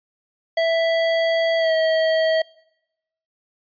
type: tone with pitch glide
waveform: square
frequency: 659.3 to 642 Hz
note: E5 to E5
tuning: 0 to -46 cents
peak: -17 dBFS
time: 0.57-2.42 s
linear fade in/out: 5 ms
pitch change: -46 cents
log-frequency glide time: 1.58-1.73 s
effects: noise-tail reverb RT60 0.9 s tail -24 dB re dry + resampled to 11025 Hz